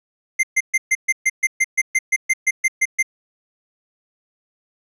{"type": "tone bursts", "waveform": "square", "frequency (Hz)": 2091, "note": "C7", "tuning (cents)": -2, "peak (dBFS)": -14, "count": 16, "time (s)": [0.39, 3.028], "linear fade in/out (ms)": 10, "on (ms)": 43, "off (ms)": 130, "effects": ["low-pass 11000 Hz 12 dB/octave"]}